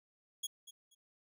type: tone with echo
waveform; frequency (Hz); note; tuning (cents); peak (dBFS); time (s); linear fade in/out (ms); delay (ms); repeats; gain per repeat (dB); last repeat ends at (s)
20% pulse; 3328; G#7; +3; -31; 0.43-0.47; 10; 240; 2; -14; 0.95
effects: none